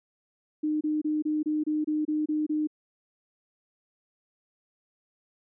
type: tone bursts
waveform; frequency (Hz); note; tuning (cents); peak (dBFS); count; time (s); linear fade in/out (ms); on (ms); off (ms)
sine; 305.2; D#4; -33; -24; 10; 0.63-2.673; 10; 180; 27
effects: none